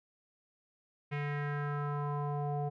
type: tone with low-pass filter sweep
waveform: square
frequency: 145.4 Hz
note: D3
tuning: 17 cents flat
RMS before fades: -35 dBFS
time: 1.11-2.7 s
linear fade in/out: 20 ms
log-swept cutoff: 2300 to 670 Hz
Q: 3.4
effects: none